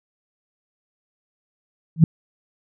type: tone with exponential growth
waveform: sine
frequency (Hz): 161.2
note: E3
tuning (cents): -38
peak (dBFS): -3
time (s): 1.96-2.04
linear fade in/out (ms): 2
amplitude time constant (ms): 17
effects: none